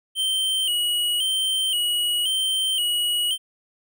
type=tone with vibrato; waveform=square; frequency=3014 Hz; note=F#7; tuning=31 cents sharp; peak=-21 dBFS; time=0.15-3.38 s; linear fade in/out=50 ms; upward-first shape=square; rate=0.95 Hz; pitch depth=59 cents each way; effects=none